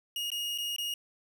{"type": "tone with dropouts", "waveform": "40% pulse", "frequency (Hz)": 2865, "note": "F7", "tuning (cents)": 44, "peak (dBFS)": -31, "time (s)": [0.16, 0.94], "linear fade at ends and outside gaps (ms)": 2, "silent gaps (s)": [[0.303, 0.317], [0.578, 0.584], [0.763, 0.783]], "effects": []}